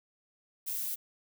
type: noise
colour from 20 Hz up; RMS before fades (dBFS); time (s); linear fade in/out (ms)
violet; -35; 0.66-0.96; 20
effects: none